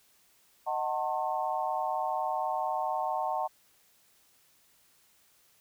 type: chord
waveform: sine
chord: D# diminished seventh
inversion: none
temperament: just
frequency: 622.3 / 746.7 / 896 / 1075.3 Hz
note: D#5 / F#5 / A5 / C6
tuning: 0 / +16 / +31 / +47 cents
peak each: -36 / -32 / -33 / -37 dBFS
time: 0.66-3.48 s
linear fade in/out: 20 ms
effects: white hiss -65 dBFS RMS until 5.6 s